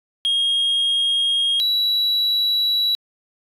sine tone pair in turn, 3255 / 3917 Hz, G#7 / B7, -36 / -15 cents, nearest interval minor third, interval 321 cents, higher second, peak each -14 dBFS, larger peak neither, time 0.25-1.6 / 1.6-2.95 s, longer neither, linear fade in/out 0 ms, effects tanh soft clip ceiling -15 dBFS

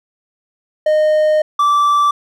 triangle tone pair in turn, 615 / 1164.7 Hz, D#5 / D6, -20 / -15 cents, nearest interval major seventh, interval 1105 cents, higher second, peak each -8 dBFS, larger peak neither, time 0.86-1.42 / 1.59-2.11 s, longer first, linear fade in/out 5 ms, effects none

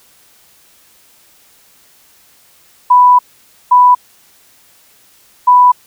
sine tone bursts at uneven times, 990 Hz, B5, 4 cents sharp, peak -3 dBFS, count 3, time 2.9-3.19 / 3.71-3.95 / 5.47-5.72 s, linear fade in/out 10 ms, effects white hiss -48 dBFS RMS until 5.86 s

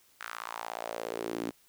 sawtooth tone with high-pass filter sweep, 57 Hz, A#1, 38 cents flat, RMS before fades -38 dBFS, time 0.2-1.51 s, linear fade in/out 10 ms, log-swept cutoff 1500 to 270 Hz, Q 3, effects white hiss -64 dBFS RMS until 1.68 s

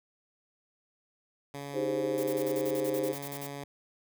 10% pulse tone, 141.4 Hz, C#3, 35 cents sharp, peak -30 dBFS, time 1.54-3.64 s, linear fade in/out 2 ms
sine chord, Ab major seventh, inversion second, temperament equal with one note detuned, 311.1 / 392 / 411 / 523.3 Hz, Eb4 / G4 / Ab4 / C5, 0 / 0 / -18 / 0 cents, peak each -34 / -36 / -35 / -31 dBFS, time 1.73-3.15 s, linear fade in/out 50 ms
blue noise bursts, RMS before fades -42 dBFS, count 14, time 2.18-3.466 s, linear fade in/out 0 ms, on 51 ms, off 44 ms
effects none

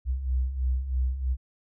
sine beating tone pair, 61.74 / 64.84 Hz, B1 / C2, 0 / -15 cents, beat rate 3.1 Hz, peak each -31 / -25 dBFS, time 0.05-1.37 s, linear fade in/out 50 ms, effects none

